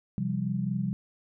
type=chord; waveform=sine; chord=C suspended fourth; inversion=none; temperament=equal with one note detuned; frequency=130.81 / 171.91 / 196 Hz; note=C3 / F3 / G3; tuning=0 / -27 / 0 cents; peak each=-32 / -32 / -30 dBFS; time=0.18-0.93 s; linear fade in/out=0 ms; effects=none